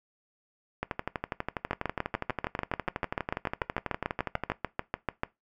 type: two click trains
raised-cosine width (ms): 0.5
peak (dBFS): -13 / -15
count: 25 / 46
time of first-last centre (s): 1.71-5.234 / 0.83-4.519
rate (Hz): 6.81 / 12.2
effects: noise-tail reverb RT60 0.2 s tail -20 dB re dry